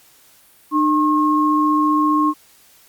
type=tone pair together; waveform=sine; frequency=302.5 / 1078 Hz; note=D#4 / C#6; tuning=-49 / -49 cents; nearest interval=octave + minor seventh; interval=2200 cents; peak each=-16 dBFS; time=0.71-2.34 s; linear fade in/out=50 ms; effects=white hiss -51 dBFS RMS until 2.88 s + Opus 48 kbps